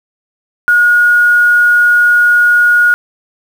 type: tone with quantisation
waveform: sine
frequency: 1442 Hz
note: F#6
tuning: 45 cents flat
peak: -5 dBFS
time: 0.68-2.94 s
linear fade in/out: 0 ms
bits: 5
effects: none